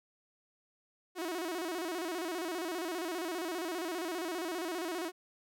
sawtooth tone with vibrato, 343.2 Hz, F4, 30 cents flat, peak -31 dBFS, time 1.15-5.12 s, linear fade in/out 50 ms, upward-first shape square, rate 15 Hz, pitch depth 110 cents each way, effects none

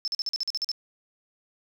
sine tone bursts, 5274 Hz, E8, in tune, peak -25 dBFS, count 10, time 0.05-0.716 s, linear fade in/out 0 ms, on 27 ms, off 44 ms, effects 9-bit

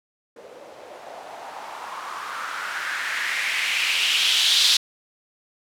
violet noise with low-pass filter sweep, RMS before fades -25 dBFS, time 0.36-4.77 s, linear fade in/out 5 ms, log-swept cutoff 460 to 4000 Hz, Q 3.3, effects none

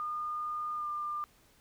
sine tone with pitch glide, 1217 to 1197.5 Hz, D#6 to D6, -39 to +33 cents, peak -33 dBFS, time 0-1.24 s, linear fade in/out 0 ms, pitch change -28 cents, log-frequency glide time 0.75-0.87 s, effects pink hiss -64 dBFS RMS until 1.6 s

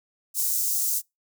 white high-pass noise, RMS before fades -25 dBFS, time 0.34-1.02 s, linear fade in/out 50 ms, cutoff 6000 Hz, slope 24 dB/octave, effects noise-tail reverb RT60 0.2 s tail -26 dB re dry

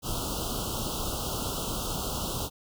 pink band-stop noise, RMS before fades -32 dBFS, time 0.02-2.5 s, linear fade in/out 50 ms, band 1400 to 2800 Hz, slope 96 dB/octave, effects none

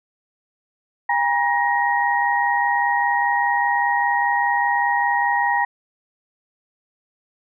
sine tone cluster, 809 / 954 / 1882 Hz, G#5 / A#5 / A#6, -46 / +40 / +16 cents, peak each -21 dBFS, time 1.09-5.65 s, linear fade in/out 5 ms, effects none

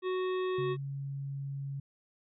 harmonic tone, 370 Hz, F#4, in tune, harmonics 1 / 3 / 5 / 7 / 9 / 10, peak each -30 / -40 / -46 / -49 / -52 / -52 dBFS, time 0.02-0.77 s, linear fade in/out 50 ms
sine tone, 138.59 Hz, C#3, in tune, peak -35 dBFS, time 0.58-1.8 s, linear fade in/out 5 ms
effects none

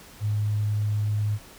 sine tone, 105.1 Hz, G#2, 21 cents sharp, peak -22 dBFS, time 0.2-1.39 s, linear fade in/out 50 ms, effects pink hiss -48 dBFS RMS until 1.58 s

